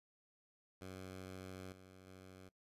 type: tone with level steps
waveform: 10% pulse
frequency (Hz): 93.6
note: F#2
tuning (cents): +20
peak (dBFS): -40 / -50 / -47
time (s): 0.81-2.49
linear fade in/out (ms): 5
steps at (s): 1.72 / 2.07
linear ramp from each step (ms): 2
effects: noise-tail reverb RT60 0.1 s tail -23 dB re dry + resampled to 32000 Hz